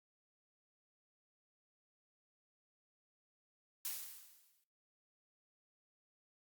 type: noise with exponential decay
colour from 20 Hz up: blue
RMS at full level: -39 dBFS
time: 3.85-4.64 s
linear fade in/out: 1 ms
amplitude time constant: 170 ms
effects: noise-tail reverb RT60 0.6 s tail -22 dB re dry + Opus 48 kbps